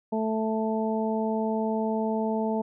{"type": "harmonic tone", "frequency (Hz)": 220, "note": "A3", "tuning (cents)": 0, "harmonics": [1, 2, 3, 4], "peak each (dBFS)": [-27, -30, -32, -33], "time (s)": [0.12, 2.62], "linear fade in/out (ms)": 10, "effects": []}